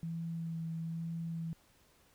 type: tone with vibrato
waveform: sine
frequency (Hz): 164.81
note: E3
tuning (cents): 0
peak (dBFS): -36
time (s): 0.03-1.53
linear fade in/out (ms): 0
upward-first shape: sine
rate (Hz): 1.1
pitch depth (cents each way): 15
effects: pink hiss -67 dBFS RMS until 2.14 s